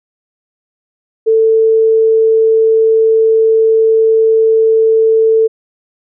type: tone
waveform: sine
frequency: 444.9 Hz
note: A4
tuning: 19 cents sharp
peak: -6 dBFS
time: 1.26-5.48 s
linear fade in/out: 20 ms
effects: none